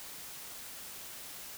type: silence
effects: white hiss -46 dBFS RMS until 1.57 s